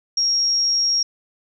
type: tone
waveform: sine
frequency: 5588 Hz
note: F8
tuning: in tune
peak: -16 dBFS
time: 0.17-1.03 s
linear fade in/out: 5 ms
effects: none